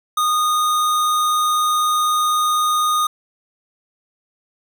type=tone; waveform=square; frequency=1232 Hz; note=D#6; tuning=17 cents flat; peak=-16 dBFS; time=0.17-3.07 s; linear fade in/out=5 ms; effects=none